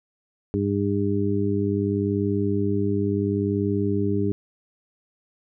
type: harmonic tone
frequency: 100.7 Hz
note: G2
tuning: 47 cents sharp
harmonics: 1 / 2 / 3 / 4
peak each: -26 / -26 / -26 / -26 dBFS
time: 0.54-4.32 s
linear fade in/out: 0 ms
effects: none